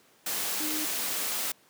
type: tone in noise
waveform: sine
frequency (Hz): 307.3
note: D#4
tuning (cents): -21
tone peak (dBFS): -34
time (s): 0.6-0.85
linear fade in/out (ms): 5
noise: white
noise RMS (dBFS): -31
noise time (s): 0.26-1.52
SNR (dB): -6
effects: pink hiss -61 dBFS RMS until 1.69 s + high-pass 200 Hz 12 dB/octave